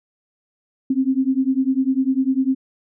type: beating tone pair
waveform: sine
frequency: 259.4 / 269.4 Hz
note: C4 / C#4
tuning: -15 / -49 cents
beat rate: 10 Hz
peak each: -19 dBFS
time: 0.9-2.55 s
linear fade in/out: 5 ms
effects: none